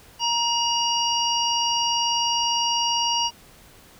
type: harmonic tone with a mistuned harmonic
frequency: 940 Hz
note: A#5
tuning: 14 cents sharp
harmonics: 1 / 3 / 5 / 6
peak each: -24 / -24 / -29 / -28 dBFS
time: 0.19-3.31 s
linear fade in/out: 50 ms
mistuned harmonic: 3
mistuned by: +25 cents
effects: pink hiss -50 dBFS RMS until 3.99 s